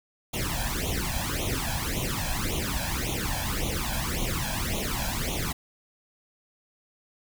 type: noise with flanger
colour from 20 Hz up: pink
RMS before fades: -29 dBFS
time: 0.33-5.53 s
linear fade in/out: 10 ms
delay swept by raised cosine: 0.3 to 1.25 ms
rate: 1.8 Hz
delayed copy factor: +0.9
effects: none